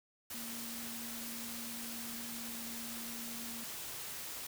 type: tone in noise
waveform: sine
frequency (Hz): 232.7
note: A#3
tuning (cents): -3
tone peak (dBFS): -47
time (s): 0.34-3.64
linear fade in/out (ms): 5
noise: white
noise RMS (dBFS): -44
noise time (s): 0.3-4.47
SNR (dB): -6
effects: none